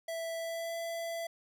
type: tone with pitch glide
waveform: square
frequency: 660 to 669.2 Hz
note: E5 to E5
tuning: +2 to +26 cents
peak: -36 dBFS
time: 0.08-1.27 s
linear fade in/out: 5 ms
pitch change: +24 cents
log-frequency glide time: 0.37-0.76 s
effects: none